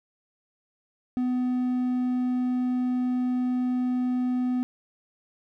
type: tone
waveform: triangle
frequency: 250.5 Hz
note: B3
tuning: 25 cents sharp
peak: -21 dBFS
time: 1.17-4.63 s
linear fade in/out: 0 ms
effects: none